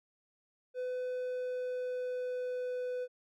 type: tone with pitch glide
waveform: triangle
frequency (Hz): 503 to 499.2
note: B4 to B4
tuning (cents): +32 to +19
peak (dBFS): -32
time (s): 0.74-3.08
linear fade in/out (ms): 50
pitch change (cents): -13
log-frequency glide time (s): 1.07-2.91
effects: none